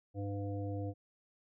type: harmonic tone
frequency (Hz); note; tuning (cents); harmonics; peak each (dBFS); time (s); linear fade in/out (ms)
100.5; G2; +44; 1 / 3 / 5 / 7; -37 / -42 / -44 / -49; 0.14-0.94; 50
effects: none